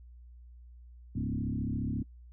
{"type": "tone with frequency modulation", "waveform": "sine", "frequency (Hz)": 170.8, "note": "F3", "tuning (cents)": -38, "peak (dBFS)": -30, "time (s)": [1.15, 2.03], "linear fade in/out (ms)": 10, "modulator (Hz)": 34.4, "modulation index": 3.1, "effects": ["noise-tail reverb RT60 0.1 s tail -23 dB re dry", "added 60 Hz sine -49 dBFS peak until 2.32 s"]}